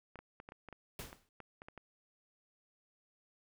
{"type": "clicks", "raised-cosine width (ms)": 0.5, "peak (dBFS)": -34, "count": 12, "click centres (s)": [0.157, 0.19, 0.401, 0.489, 0.521, 0.687, 0.727, 1.129, 1.403, 1.619, 1.685, 1.777]}
{"type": "noise with exponential decay", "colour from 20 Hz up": "pink", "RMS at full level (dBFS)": -42, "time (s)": [0.99, 1.29], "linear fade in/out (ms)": 1, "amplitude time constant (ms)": 64}
{"effects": []}